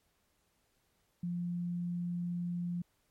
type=tone; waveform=sine; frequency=174.61 Hz; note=F3; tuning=in tune; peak=-33 dBFS; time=1.23-2.82 s; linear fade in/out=5 ms; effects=pink hiss -75 dBFS RMS until 3.1 s + MP3 64 kbps